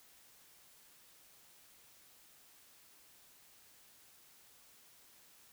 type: silence
effects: white hiss -63 dBFS RMS until 5.52 s